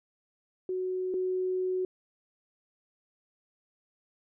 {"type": "tone pair in turn", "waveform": "sine", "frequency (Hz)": [370, 370], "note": ["F#4", "F#4"], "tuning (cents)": [0, 0], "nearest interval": "unison", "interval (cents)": 0, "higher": "neither", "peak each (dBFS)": [-29, -27], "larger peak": "second", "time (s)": [[0.69, 1.14], [1.14, 1.85]], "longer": "second", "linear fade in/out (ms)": 2, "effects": []}